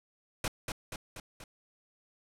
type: noise with echo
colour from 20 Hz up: pink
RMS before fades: -32 dBFS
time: 0.44-0.48 s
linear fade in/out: 2 ms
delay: 240 ms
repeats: 4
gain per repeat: -4 dB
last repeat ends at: 1.44 s
effects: low-pass 11000 Hz 12 dB/octave